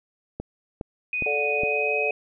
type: click train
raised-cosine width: 2 ms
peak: -17 dBFS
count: 4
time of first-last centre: 0.4-1.635 s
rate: 2.43 Hz
type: tone with pitch glide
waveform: sine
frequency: 2489 to 2524 Hz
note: D#7 to D#7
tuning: 0 to +24 cents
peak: -24 dBFS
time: 1.13-2.11 s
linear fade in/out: 2 ms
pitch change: +24 cents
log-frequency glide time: 1.54-1.97 s
type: harmonic tone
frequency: 145.6 Hz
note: D3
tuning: 15 cents flat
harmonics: 3 / 4 / 5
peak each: -27 / -29 / -31 dBFS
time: 1.26-2.11 s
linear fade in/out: 2 ms
effects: none